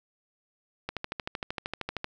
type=click train; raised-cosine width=0.3 ms; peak=-16 dBFS; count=16; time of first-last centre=0.89-2.044 s; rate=13 Hz; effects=none